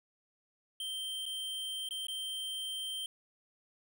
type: tone with dropouts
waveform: square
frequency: 3136 Hz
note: G7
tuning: in tune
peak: -37 dBFS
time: 0.8-3.06 s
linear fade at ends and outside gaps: 2 ms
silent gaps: 1.256-1.262 / 1.889-1.908 / 2.069-2.083 s
effects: none